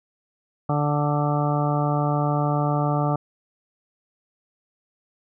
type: harmonic tone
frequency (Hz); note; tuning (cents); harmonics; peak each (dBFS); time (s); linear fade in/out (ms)
146.83; D3; 0; 1 / 2 / 3 / 4 / 5 / 6 / 8 / 9; -22 / -28 / -33 / -29 / -28 / -31 / -30 / -37; 0.69-3.16; 5
effects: none